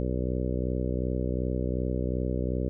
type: harmonic tone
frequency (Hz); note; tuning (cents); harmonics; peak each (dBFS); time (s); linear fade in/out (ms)
62.7; B1; +27; 1 / 2 / 3 / 4 / 5 / 6 / 7 / 8 / 9; -30 / -33 / -35 / -36 / -37 / -38 / -38 / -39 / -40; 0-2.69; 0
effects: none